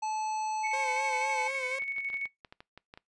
harmonic tone, 866 Hz, A5, 28 cents flat, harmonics 1 / 3 / 5 / 7 / 9, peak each -30 / -46 / -50 / -48 / -51 dBFS, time 0.02-1.48 s, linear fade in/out 10 ms
sine tone with tremolo, 2217 Hz, C#7, in tune, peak -30 dBFS, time 0.63-2.28 s, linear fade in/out 20 ms, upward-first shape square, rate 12 Hz, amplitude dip 45%
sawtooth tone with vibrato, 523.3 Hz, C5, in tune, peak -32 dBFS, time 0.73-1.79 s, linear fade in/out 5 ms, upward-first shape sine, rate 4 Hz, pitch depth 57 cents each way
clicks, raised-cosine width 0.3 ms, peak -31 dBFS, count 11, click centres 1.822 / 1.983 / 2.101 / 2.142 / 2.256 / 2.448 / 2.525 / 2.605 / 2.776 / 2.939 / 2.975 s
effects noise-tail reverb RT60 0.2 s tail -24 dB re dry + resampled to 22050 Hz

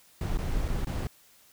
brown noise with dropouts, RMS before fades -29 dBFS, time 0.21-1.07 s, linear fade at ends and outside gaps 1 ms, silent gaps 0.373-0.387 / 0.681-0.685 / 0.847-0.87 s, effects white hiss -59 dBFS RMS until 1.52 s

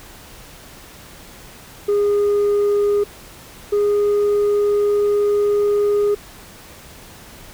sine tone pair in turn, 409.7 / 411.6 Hz, G#4 / G#4, -24 / -16 cents, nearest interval unison, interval 8 cents, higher second, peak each -11 dBFS, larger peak neither, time 1.88-3.04 / 3.72-6.15 s, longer second, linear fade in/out 10 ms, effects tanh soft clip ceiling -13 dBFS + pink hiss -41 dBFS RMS until 7.53 s

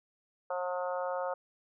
harmonic tone, 180 Hz, F#3, 47 cents flat, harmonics 3 / 4 / 5 / 6 / 7 / 8, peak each -34 / -39 / -39 / -45 / -41 / -47 dBFS, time 0.5-1.34 s, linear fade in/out 5 ms, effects none

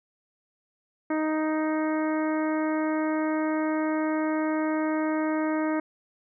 harmonic tone, 311.4 Hz, D#4, 2 cents sharp, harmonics 1 / 2 / 3 / 4 / 5 / 6 / 7, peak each -25 / -31 / -35 / -37 / -39 / -41 / -42 dBFS, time 1.1-5.8 s, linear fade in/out 5 ms, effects none

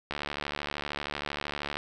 click train, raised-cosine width 0.3 ms, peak -16 dBFS, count 122, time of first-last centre 0.11-1.77 s, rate 72.9 Hz, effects none

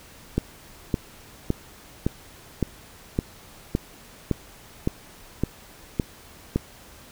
click train, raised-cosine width 3 ms, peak -8 dBFS, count 12, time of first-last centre 0.38-6.56 s, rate 1.78 Hz, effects pink hiss -48 dBFS RMS until 7.11 s

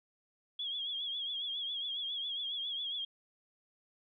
sine tone with vibrato, 3322 Hz, G#7, in tune, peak -35 dBFS, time 0.59-3.05 s, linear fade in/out 5 ms, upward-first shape triangle, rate 7.3 Hz, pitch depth 83 cents each way, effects none

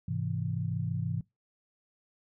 sine chord, Ab augmented, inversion none, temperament equal with one note detuned, 103.83 / 130.13 / 164.81 Hz, Ab2 / C3 / E3, 0 / -9 / 0 cents, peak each -34 dBFS, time 0.08-1.21 s, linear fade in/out 5 ms, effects noise-tail reverb RT60 0.2 s tail -23 dB re dry

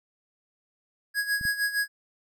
square tone with tremolo, 1659 Hz, G#6, 2 cents flat, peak -23 dBFS, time 1.14-1.88 s, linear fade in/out 50 ms, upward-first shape sine, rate 6.5 Hz, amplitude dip 75%
clicks, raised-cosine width 5 ms, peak -27 / -26 dBFS, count 2, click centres 1.412 / 1.453 s
effects none

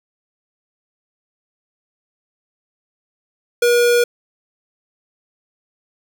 square tone, 480 Hz, B4, 49 cents flat, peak -12 dBFS, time 3.62-4.04 s, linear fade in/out 5 ms, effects none

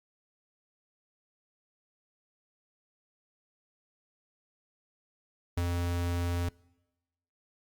square tone with ADSR envelope, 87 Hz, F2, 6 cents flat, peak -27 dBFS, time 5.57-6.49 s, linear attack 7 ms, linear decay 41 ms, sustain -2 dB, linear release 5 ms, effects noise-tail reverb RT60 1.0 s tail -24 dB re dry + Opus 48 kbps

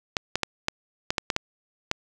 clicks, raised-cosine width 0.2 ms, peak -6 dBFS, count 9, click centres 0.168 / 0.356 / 0.433 / 0.684 / 1.105 / 1.182 / 1.302 / 1.364 / 1.914 s, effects none

